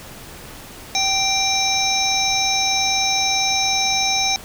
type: harmonic tone with a mistuned harmonic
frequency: 776 Hz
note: G5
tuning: 18 cents flat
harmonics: 1 / 3 / 5 / 7 / 8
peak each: -23 / -23 / -23 / -23 / -23 dBFS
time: 0.95-4.36 s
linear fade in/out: 0 ms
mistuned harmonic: 3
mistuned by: +25 cents
effects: pink hiss -38 dBFS RMS until 4.44 s